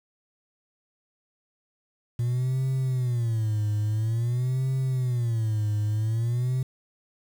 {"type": "tone with vibrato", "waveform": "sine", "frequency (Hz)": 117.9, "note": "A#2", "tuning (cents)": 20, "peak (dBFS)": -20, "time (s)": [2.19, 6.63], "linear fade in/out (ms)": 5, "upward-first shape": "sine", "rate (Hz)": 0.49, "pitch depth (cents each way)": 200, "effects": ["tanh soft clip ceiling -22 dBFS", "8-bit"]}